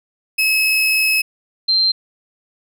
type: tone pair in turn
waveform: 35% pulse / sine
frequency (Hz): 2577 / 4144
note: E7 / C8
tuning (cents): -40 / -17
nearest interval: minor sixth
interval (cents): 823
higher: second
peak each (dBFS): -12 / -12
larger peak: neither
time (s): 0.38-1.22 / 1.68-1.92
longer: first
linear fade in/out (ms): 10
effects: none